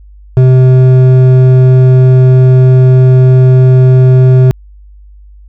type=tone with hard clipping; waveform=sine; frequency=128.8 Hz; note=C3; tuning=27 cents flat; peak=-3 dBFS; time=0.37-4.51 s; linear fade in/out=0 ms; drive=8 dB; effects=added 50 Hz sine -32 dBFS peak until 5.48 s